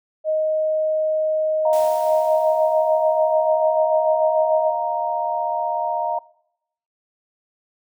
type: tone with pitch glide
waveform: sine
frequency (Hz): 624 to 629.1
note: D#5 to D#5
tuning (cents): +5 to +19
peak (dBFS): -17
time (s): 0.24-4.72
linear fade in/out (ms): 50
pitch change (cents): +14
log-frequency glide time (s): 1.9-2.39
type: chord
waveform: sine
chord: Eb suspended second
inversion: none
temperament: equal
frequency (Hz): 622.3 / 698.5 / 932.3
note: Eb5 / F5 / Bb5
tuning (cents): 0 / 0 / 0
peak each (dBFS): -26 / -24 / -23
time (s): 1.65-6.19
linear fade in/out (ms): 5
type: noise with exponential decay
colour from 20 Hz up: white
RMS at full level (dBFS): -36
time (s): 1.73-3.76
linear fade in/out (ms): 0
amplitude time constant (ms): 440
effects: noise-tail reverb RT60 0.8 s tail -23 dB re dry